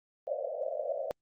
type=band-pass noise; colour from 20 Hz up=pink; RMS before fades=-35 dBFS; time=0.27-1.11 s; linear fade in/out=0 ms; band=510 to 670 Hz; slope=96 dB/octave; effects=Opus 48 kbps